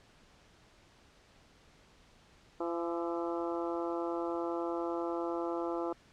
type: harmonic tone with a mistuned harmonic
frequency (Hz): 170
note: F3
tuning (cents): -46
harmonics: 2 / 3 / 4 / 5 / 6 / 7 / 8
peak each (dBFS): -35 / -39 / -41 / -43 / -45 / -46 / -47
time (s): 2.6-5.93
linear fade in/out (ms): 5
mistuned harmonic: 8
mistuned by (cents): -43
effects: pink hiss -62 dBFS RMS until 6.12 s + low-pass 6000 Hz 12 dB/octave